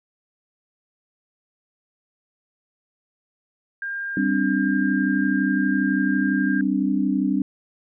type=tone; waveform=sine; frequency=1603 Hz; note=G6; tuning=38 cents sharp; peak=-26 dBFS; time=3.82-6.61 s; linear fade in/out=2 ms
type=chord; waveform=sine; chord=G suspended fourth; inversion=none; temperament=equal; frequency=196 / 261.6 / 293.7 Hz; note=G3 / C4 / D4; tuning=0 / 0 / 0 cents; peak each=-23 dBFS; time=4.17-7.42 s; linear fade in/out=2 ms
effects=none